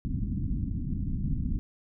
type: low-pass noise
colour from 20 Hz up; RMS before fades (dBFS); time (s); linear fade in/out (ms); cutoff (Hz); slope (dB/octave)
pink; -30; 0.05-1.59; 0; 270; 48
effects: none